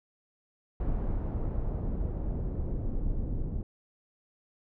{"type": "noise with low-pass filter sweep", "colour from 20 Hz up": "brown", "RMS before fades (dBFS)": -31, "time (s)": [0.8, 3.63], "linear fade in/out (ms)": 2, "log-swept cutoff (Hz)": [920, 350], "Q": 0.76, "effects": []}